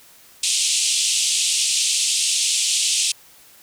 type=band-pass noise; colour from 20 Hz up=white; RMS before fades=-20 dBFS; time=0.43-3.12 s; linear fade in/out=5 ms; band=2600 to 9100 Hz; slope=48 dB/octave; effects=white hiss -49 dBFS RMS until 3.62 s